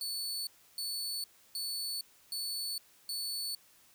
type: tone bursts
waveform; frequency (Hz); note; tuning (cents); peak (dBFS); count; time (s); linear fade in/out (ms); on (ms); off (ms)
sawtooth; 4455; C#8; +8; -32; 5; 0.01-3.55; 2; 460; 310
effects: white hiss -63 dBFS RMS until 3.94 s